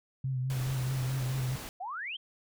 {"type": "tone with vibrato", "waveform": "sine", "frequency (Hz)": 130, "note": "C3", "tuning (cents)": -11, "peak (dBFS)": -29, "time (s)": [0.24, 1.56], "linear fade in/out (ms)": 5, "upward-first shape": "sine", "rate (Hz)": 4.7, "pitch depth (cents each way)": 44}
{"type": "noise", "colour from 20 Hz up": "pink", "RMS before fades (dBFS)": -42, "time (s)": [0.5, 1.69], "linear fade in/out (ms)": 0}
{"type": "exponential sweep", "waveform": "sine", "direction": "up", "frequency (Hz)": [689, 3280], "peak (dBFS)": -35, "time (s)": [1.8, 2.17], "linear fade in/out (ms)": 10}
{"effects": []}